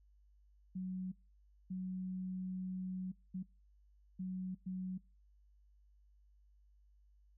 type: tone bursts at uneven times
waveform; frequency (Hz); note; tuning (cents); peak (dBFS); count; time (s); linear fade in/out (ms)
sine; 185.4; F#3; +4; -38; 5; 0.75-1.12 / 1.7-3.12 / 3.34-3.43 / 4.19-4.55 / 4.66-4.98; 10
effects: noise-tail reverb RT60 0.3 s tail -25 dB re dry + added 50 Hz sine -64 dBFS peak until 7.37 s

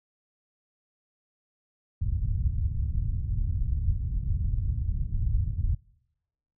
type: low-pass noise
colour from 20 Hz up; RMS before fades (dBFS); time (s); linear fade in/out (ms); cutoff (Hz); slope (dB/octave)
white; -27; 2.01-5.75; 10; 100; 24
effects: noise-tail reverb RT60 0.9 s tail -25 dB re dry

